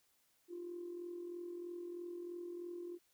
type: tone with amplitude modulation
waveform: sine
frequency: 349.2 Hz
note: F4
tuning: in tune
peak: -40 dBFS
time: 0.48-2.99 s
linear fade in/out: 50 ms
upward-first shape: sine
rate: 43.1 Hz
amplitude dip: 55%
effects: tanh soft clip ceiling -37 dBFS + white hiss -75 dBFS RMS until 3.13 s